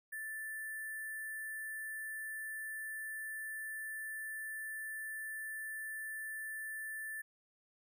sine tone with sample-and-hold, 1760 Hz, A6, in tune, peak -40 dBFS, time 0.12-7.22 s, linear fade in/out 10 ms, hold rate 11025 Hz, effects none

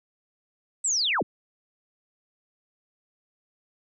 sine linear sweep, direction down, 8120 to 45 Hz, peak -22 dBFS, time 0.84-1.23 s, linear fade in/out 10 ms, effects none

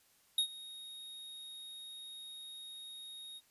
square tone with ADSR envelope, 3741 Hz, A#7, 5 cents sharp, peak -27 dBFS, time 0.38-3.41 s, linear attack 3 ms, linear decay 86 ms, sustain -20 dB, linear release 41 ms, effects white hiss -69 dBFS RMS until 3.5 s + resampled to 32000 Hz

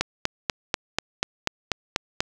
click train, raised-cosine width 0.2 ms, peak -4 dBFS, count 10, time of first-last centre 0.01-2.205 s, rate 4.1 Hz, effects none

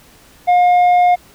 sine tone with tanh clipping, 714 Hz, F5, 38 cents sharp, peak -9 dBFS, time 0.47-1.16 s, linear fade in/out 20 ms, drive 5 dB, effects pink hiss -46 dBFS RMS until 1.34 s

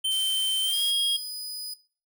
square tone with pitch glide, 3100 to 3267 Hz, G7 to G#7, -20 to -29 cents, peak -24 dBFS, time 0.04-1.17 s, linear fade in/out 10 ms, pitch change +91 cents, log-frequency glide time 0.63-0.82 s
blue noise, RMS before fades -38 dBFS, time 0.1-0.92 s, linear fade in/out 20 ms
sawtooth tone, 4978 Hz, D#8, in tune, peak -30 dBFS, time 0.73-1.74 s, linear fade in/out 5 ms
effects noise-tail reverb RT60 0.4 s tail -19 dB re dry

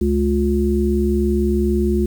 harmonic tone, 71.1 Hz, C#2, 45 cents sharp, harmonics 1 / 3 / 5, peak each -19 / -19 / -19 dBFS, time 0.01-2.06 s, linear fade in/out 5 ms, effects 7-bit

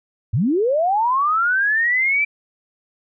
sine linear sweep, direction up, 87.8 to 2351 Hz, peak -15 dBFS, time 0.33-2.25 s, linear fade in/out 10 ms, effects none

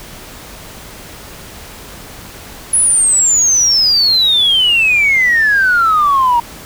sine exponential sweep, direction down, 10510 to 932.3 Hz, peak -7 dBFS, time 2.73-6.4 s, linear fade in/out 5 ms, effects tanh soft clip ceiling -4 dBFS + pink hiss -33 dBFS RMS until 6.65 s

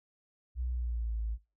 sine tone with pitch glide, 61.74 to 55 Hz, B1 to A1, 0 to 0 cents, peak -31 dBFS, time 0.55-1.38 s, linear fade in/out 50 ms, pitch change -200 cents, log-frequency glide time 0.71-1.17 s, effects noise-tail reverb RT60 0.3 s tail -21 dB re dry

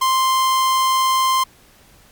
45% pulse tone, 1046.5 Hz, C6, in tune, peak -14 dBFS, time 0.01-1.44 s, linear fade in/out 10 ms, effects pink hiss -50 dBFS RMS until 2.11 s + MP3 96 kbps

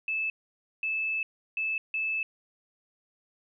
sine tone bursts at uneven times, 2619 Hz, E7, 12 cents flat, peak -27 dBFS, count 4, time 0.08-0.3 / 0.83-1.23 / 1.57-1.78 / 1.94-2.23 s, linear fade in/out 2 ms, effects none

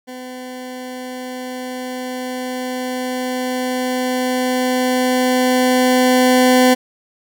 20% pulse tone with level ramp, 253.5 Hz, B3, 45 cents sharp, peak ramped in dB -25 to -4 dBFS, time 0.07-6.75 s, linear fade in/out 20 ms, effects none

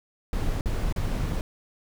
brown noise with dropouts, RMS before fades -26 dBFS, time 0.33-1.41 s, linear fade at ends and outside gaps 1 ms, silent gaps 0.61-0.658 / 0.926-0.961 s, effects none

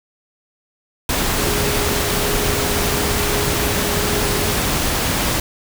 sine tone in noise, 412.7 Hz, G#4, 11 cents flat, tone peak -25 dBFS, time 1.38-4.53 s, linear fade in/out 2 ms, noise pink, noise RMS -19 dBFS, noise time 1.09-5.4 s, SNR -9 dB, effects none

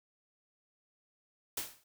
white noise with exponential decay, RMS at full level -33 dBFS, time 1.57-1.84 s, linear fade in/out 5 ms, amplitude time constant 57 ms, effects none

